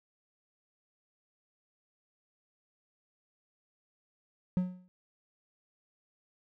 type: tone with exponential decay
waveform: triangle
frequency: 182 Hz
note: F#3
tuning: 28 cents flat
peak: -21 dBFS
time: 4.57-4.88 s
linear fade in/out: 0 ms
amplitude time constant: 67 ms
effects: none